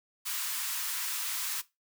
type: high-pass noise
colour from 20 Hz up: white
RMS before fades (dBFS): -34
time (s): 0.25-1.62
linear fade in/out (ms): 20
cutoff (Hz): 930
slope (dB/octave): 48
effects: noise-tail reverb RT60 0.2 s tail -17 dB re dry